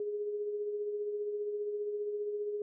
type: tone with tremolo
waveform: sine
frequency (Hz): 415.3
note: G#4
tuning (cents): 0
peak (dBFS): -31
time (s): 0-2.62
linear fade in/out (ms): 2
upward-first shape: triangle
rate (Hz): 15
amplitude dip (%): 45
effects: none